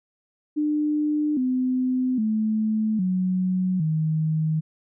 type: tone with pitch steps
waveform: sine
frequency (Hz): 300 / 255.2 / 217.1 / 184.67 / 157.09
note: D4 / C4 / A3 / F#3 / D#3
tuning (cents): +37 / -43 / -23 / -3 / +17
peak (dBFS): -20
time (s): 0.56-4.61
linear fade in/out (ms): 20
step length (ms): 810
effects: none